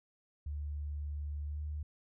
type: tone with pitch glide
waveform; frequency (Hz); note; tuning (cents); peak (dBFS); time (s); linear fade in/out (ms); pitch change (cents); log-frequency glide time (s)
sine; 73.42 to 74.96; D2 to D2; 0 to +36; -36; 0.46-1.83; 5; +36; 1.45-1.63
effects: none